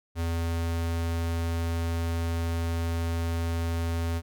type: tone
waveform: square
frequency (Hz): 83.6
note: E2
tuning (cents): +25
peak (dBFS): -27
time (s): 0.15-4.22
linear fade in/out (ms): 50
effects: none